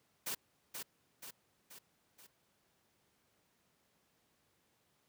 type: noise with echo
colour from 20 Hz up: white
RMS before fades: -39 dBFS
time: 0.26-0.35 s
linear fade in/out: 10 ms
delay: 480 ms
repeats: 4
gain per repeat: -5 dB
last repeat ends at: 2.27 s
effects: pink hiss -75 dBFS RMS until 5.08 s + high-pass 100 Hz 12 dB/octave